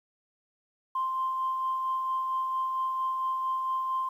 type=tone with tremolo; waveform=sine; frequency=1046.5 Hz; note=C6; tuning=in tune; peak=-25 dBFS; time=0.95-4.09 s; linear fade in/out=5 ms; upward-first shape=sine; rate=4.4 Hz; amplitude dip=30%; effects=tanh soft clip ceiling -21 dBFS + 10-bit